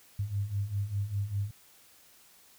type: beating tone pair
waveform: sine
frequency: 97.5 / 102.5 Hz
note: G2 / G#2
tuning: -9 / -22 cents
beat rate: 5 Hz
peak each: -35 / -31 dBFS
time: 0.19-1.51 s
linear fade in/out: 5 ms
effects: white hiss -59 dBFS RMS until 2.58 s